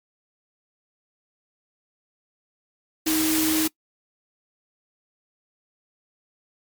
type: tone in noise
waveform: sine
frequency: 315.7 Hz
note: D#4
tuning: 25 cents sharp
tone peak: -21 dBFS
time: 3.06-3.68 s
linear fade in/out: 10 ms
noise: white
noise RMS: -25 dBFS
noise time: 3.06-3.68 s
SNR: +1 dB
effects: noise-tail reverb RT60 0.1 s tail -24 dB re dry + MP3 96 kbps